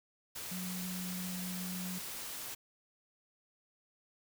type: tone in noise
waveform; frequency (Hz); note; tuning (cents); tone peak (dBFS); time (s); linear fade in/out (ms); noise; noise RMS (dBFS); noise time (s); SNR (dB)
sine; 182.7; F#3; -22; -39; 0.51-1.99; 10; white; -43; 0.35-2.55; +1
effects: none